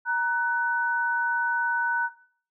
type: tone pair together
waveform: sine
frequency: 940 / 1496.9 Hz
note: A#5 / F#6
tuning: +14 / +20 cents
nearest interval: minor sixth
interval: 806 cents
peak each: -27 / -23 dBFS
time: 0.05-2.1 s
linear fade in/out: 50 ms
effects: noise-tail reverb RT60 0.5 s tail -17 dB re dry